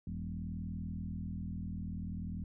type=tone with frequency modulation; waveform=sine; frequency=134.8 Hz; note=C#3; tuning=48 cents flat; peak=-37 dBFS; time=0.07-2.44 s; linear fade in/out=2 ms; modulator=40.4 Hz; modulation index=2.3; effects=none